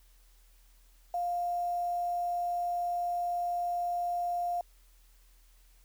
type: tone with quantisation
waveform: sine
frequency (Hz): 702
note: F5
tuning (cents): +9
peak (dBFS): -29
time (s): 1.14-4.61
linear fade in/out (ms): 2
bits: 9
effects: added 41 Hz sine -58 dBFS peak until 5.84 s + white hiss -67 dBFS RMS until 5.84 s